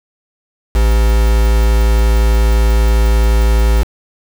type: tone with quantisation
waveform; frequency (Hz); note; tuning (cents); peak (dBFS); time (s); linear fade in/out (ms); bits
triangle; 55.9; A1; +28; -6; 0.74-3.84; 20; 3
effects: none